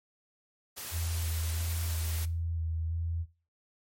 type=noise; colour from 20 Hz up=white; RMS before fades=-40 dBFS; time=0.76-2.26 s; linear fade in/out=20 ms
type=tone with vibrato; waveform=sine; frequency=82.41 Hz; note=E2; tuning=in tune; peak=-30 dBFS; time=0.91-3.26 s; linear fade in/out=50 ms; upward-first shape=square; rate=1.5 Hz; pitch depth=22 cents each way
effects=noise-tail reverb RT60 0.4 s tail -18 dB re dry + MP3 64 kbps